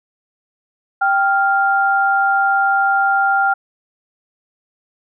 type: tone pair together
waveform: sine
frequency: 785.2 / 1396.9 Hz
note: G5 / F6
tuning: +3 / 0 cents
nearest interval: minor seventh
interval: 997 cents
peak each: -15 dBFS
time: 1.01-3.54 s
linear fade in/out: 10 ms
effects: none